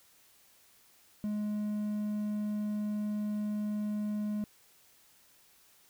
triangle tone, 209.7 Hz, G#3, 17 cents sharp, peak -29 dBFS, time 1.24-4.44 s, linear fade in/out 0 ms, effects white hiss -63 dBFS RMS until 5.89 s

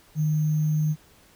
sine tone with sample-and-hold, 153.5 Hz, D#3, 23 cents flat, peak -20 dBFS, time 0.15-0.96 s, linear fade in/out 50 ms, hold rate 6300 Hz, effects pink hiss -56 dBFS RMS until 1.35 s

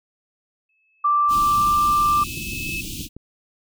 sine tone with exponential growth, 2600 Hz, E7, 24 cents flat, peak -25 dBFS, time 0.69-2.81 s, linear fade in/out 5 ms, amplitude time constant 460 ms
sine tone with pitch glide, 1174.7 to 1182.9 Hz, D6 to D6, 0 to +12 cents, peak -15 dBFS, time 1.04-2.24 s, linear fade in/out 10 ms, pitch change +12 cents, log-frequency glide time 1.58-1.67 s
pink band-stop noise, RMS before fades -31 dBFS, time 1.28-3.09 s, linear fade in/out 50 ms, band 360 to 2500 Hz, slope 96 dB/octave
click train, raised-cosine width 3 ms, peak -25 dBFS, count 9, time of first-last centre 1.9-3.166 s, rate 6.32 Hz
effects none

